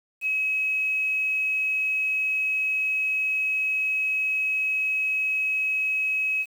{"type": "tone with quantisation", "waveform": "sine", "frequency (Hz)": 2557, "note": "D#7", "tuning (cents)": 47, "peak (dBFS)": -22, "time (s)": [0.21, 6.46], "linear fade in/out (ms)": 50, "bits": 8, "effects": []}